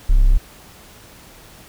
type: tone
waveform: triangle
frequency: 33.52 Hz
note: C1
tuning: 43 cents sharp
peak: -6 dBFS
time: 0.09-0.38 s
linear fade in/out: 10 ms
effects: tanh soft clip ceiling -3 dBFS + pink hiss -44 dBFS RMS until 1.68 s